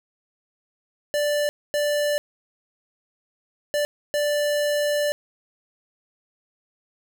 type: tone bursts at uneven times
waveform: square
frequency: 587.3 Hz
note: D5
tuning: in tune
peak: -21 dBFS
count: 4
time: 1.14-1.49 / 1.74-2.18 / 3.74-3.85 / 4.14-5.12 s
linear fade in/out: 0 ms
effects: none